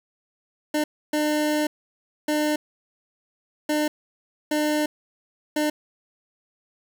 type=tone bursts at uneven times; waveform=25% pulse; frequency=301.5 Hz; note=D4; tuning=46 cents sharp; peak=-17 dBFS; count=6; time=0.74-0.84 / 1.13-1.67 / 2.28-2.56 / 3.69-3.88 / 4.51-4.86 / 5.56-5.7 s; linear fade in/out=5 ms; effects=none